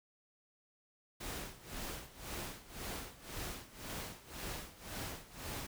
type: noise with tremolo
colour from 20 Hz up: pink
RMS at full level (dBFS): -42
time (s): 1.2-5.67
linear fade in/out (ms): 10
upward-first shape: sine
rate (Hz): 1.9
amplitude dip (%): 85
effects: none